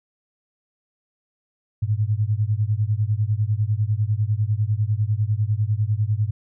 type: beating tone pair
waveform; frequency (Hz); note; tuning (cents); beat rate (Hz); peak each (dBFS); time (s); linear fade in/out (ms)
sine; 102.1 / 112.1; G#2 / A2; -29 / +33; 10; -21 / -22; 1.82-6.31; 10
effects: none